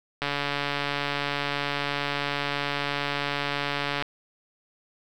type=click train; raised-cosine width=0.3 ms; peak=-11 dBFS; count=545; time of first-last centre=0.22-4.024 s; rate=143 Hz; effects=8-bit